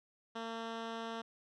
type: tone with low-pass filter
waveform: 10% pulse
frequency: 227.6 Hz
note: A#3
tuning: 41 cents flat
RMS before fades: -42 dBFS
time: 0.35-1.22 s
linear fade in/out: 10 ms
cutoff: 3900 Hz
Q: 0.99
effects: none